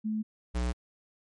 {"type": "tone pair in turn", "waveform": ["sine", "square"], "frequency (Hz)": [216.2, 60.79], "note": ["A3", "B1"], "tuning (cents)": [-30, -27], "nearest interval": "octave + minor seventh", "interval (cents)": 2197, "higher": "first", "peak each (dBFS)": -28, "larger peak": "neither", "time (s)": [[0.04, 0.23], [0.54, 0.73]], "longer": "neither", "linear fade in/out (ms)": 20, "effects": ["MP3 48 kbps"]}